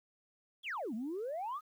sine exponential two-way sweep, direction down then up, 3609 to 207.7 to 1300 Hz, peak -35 dBFS, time 0.63-1.61 s, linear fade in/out 50 ms, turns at 0.94 s, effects tanh soft clip ceiling -33 dBFS + 11-bit

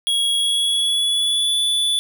square tone with pitch glide, 3322 to 3463 Hz, G#7 to A7, 0 to -28 cents, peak -17 dBFS, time 0.07-1.99 s, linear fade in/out 0 ms, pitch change +72 cents, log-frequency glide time 0.36-1.61 s, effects none

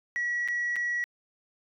sine tone with dropouts, 1927 Hz, B6, 43 cents flat, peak -25 dBFS, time 0.16-1.04 s, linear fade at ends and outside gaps 0 ms, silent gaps 0.477-0.485 / 0.758-0.764 s, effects tanh soft clip ceiling -24 dBFS

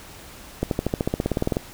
accelerating click train, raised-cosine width 2 ms, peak -8 dBFS, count 16, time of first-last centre 0.63-1.569 s, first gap 82 ms, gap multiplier 0.96, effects pink hiss -43 dBFS RMS until 1.73 s

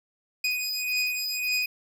25% pulse beating tone pair, 2489 / 2490.8 Hz, D#7 / D#7, 0 / +1 cents, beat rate 1.8 Hz, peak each -25 dBFS, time 0.44-1.66 s, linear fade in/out 5 ms, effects none

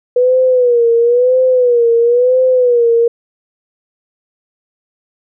sine tone with vibrato, 488.8 Hz, B4, 18 cents flat, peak -7 dBFS, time 0.16-3.08 s, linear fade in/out 5 ms, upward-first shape sine, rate 0.99 Hz, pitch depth 91 cents each way, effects none

